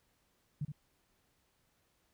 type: tone with echo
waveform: sine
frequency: 146.83 Hz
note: D3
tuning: in tune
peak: -33 dBFS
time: 0.61-0.65 s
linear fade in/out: 5 ms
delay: 70 ms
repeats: 1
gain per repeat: -6 dB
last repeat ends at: 0.72 s
effects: pink hiss -75 dBFS RMS until 2.13 s